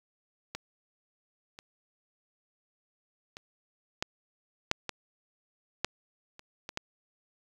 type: clicks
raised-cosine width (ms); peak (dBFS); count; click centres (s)
0.2; -19 / -28 / -25 / -12 / -7 / -16 / -10 / -30 / -21 / -15; 10; 0.55 / 1.589 / 3.369 / 4.025 / 4.714 / 4.893 / 5.846 / 6.394 / 6.691 / 6.774
effects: 8-bit

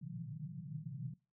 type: band-pass noise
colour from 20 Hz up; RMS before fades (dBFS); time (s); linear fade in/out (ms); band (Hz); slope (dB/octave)
pink; -45; 0.01-1.14; 5; 120 to 180; 96
effects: noise-tail reverb RT60 0.3 s tail -21 dB re dry

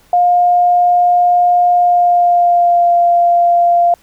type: tone with pitch glide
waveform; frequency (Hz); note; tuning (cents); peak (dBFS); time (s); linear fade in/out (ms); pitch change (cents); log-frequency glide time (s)
sine; 709 to 694.4; F5 to F5; +26 to -10; -7; 0.13-3.94; 2; -36; 1.72-2.93
effects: pink hiss -50 dBFS RMS until 4.02 s

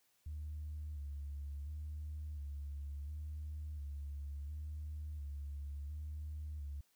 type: tone with vibrato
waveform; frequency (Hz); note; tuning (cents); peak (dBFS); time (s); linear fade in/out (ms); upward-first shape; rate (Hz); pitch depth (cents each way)
sine; 73.5; D2; +2; -40; 0.26-6.81; 5; square; 0.71; 49
effects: tanh soft clip ceiling -37 dBFS + white hiss -75 dBFS RMS until 6.95 s

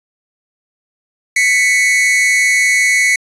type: tone pair together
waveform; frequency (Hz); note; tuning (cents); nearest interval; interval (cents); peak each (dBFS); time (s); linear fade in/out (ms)
45% pulse; 1991.6 / 2217; B6 / C#7; +14 / 0; major second; 186; -13 / -12; 1.36-3.16; 5
effects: resampled to 24000 Hz

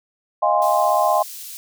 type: chord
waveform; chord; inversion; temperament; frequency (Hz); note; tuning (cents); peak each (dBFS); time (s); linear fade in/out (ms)
sine; F minor seventh; third; equal with one note detuned; 622.3 / 698.5 / 820.1 / 1046.5; Eb5 / F5 / Ab5 / C6; 0 / 0 / -22 / 0; -20; 0.42-1.23; 10
type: high-pass noise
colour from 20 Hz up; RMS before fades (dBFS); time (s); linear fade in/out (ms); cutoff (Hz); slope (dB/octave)
white; -35; 0.62-1.57; 0; 4000; 12
effects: none

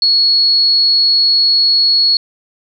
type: tone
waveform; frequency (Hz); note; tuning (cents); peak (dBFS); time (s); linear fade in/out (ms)
sine; 4350; C#8; -33; -8; 0.02-2.17; 2
effects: none

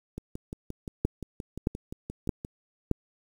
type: two click trains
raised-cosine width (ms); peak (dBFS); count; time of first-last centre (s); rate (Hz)
3; -23 / -11; 14 / 4; 0.18-2.449 / 1.05-2.913; 5.73 / 1.61
effects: 8-bit

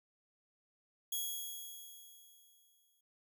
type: tone with exponential decay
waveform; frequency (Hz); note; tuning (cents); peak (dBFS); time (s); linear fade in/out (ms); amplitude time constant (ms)
5% pulse; 3322; G#7; 0; -26; 1.12-3.01; 5; 410
effects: none

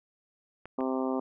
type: clicks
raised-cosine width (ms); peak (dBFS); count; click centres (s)
0.5; -28 / -29; 2; 0.656 / 0.807
type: harmonic tone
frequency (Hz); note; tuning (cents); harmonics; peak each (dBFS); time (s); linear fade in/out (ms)
130.81; C3; 0; 2 / 3 / 4 / 5 / 6 / 7 / 8 / 9; -30 / -34 / -36 / -38 / -40 / -41 / -42 / -43; 0.78-1.2; 5
effects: none

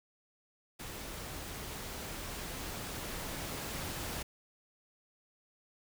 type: noise with level ramp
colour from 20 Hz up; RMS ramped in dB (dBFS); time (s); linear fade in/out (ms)
pink; -44 to -39; 0.79-4.23; 10
effects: none

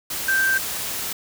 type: tone in noise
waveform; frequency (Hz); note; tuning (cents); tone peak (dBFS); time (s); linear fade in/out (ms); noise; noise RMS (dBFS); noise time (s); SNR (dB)
sine; 1568; G6; 0; -17; 0.28-0.58; 5; white; -28; 0.1-1.13; +8
effects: none

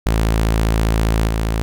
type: tone with level steps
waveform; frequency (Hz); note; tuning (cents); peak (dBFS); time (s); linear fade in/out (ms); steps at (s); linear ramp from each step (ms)
sawtooth; 55; A1; 0; -10 / -13; 0.06-1.62; 0; 1.27; 5
effects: none

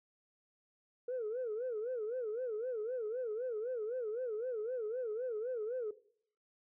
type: tone with vibrato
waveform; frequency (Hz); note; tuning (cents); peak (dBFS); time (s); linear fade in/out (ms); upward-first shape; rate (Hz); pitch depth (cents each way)
sine; 466.2; A#4; 0; -34; 1.08-5.91; 5; sine; 3.9; 180
effects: noise-tail reverb RT60 0.6 s tail -18 dB re dry + tanh soft clip ceiling -32 dBFS

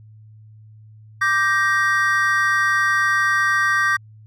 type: chord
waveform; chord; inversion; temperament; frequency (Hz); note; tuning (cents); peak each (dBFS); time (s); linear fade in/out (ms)
triangle; G minor; second; just; 1176 / 1568 / 1881.6; D6 / G6 / Bb6; +2 / 0 / +16; -19 / -18 / -18; 1.21-3.97; 10
effects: added 108 Hz sine -42 dBFS peak until 4.26 s

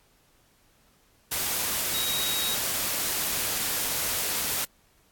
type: tone in noise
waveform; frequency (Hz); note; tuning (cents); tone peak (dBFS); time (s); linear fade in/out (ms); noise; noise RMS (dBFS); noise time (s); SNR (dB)
sine; 3800; A#7; +33; -29; 1.94-2.55; 10; white; -28; 1.31-4.65; -4
effects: pink hiss -63 dBFS RMS until 5.11 s + AAC 64 kbps

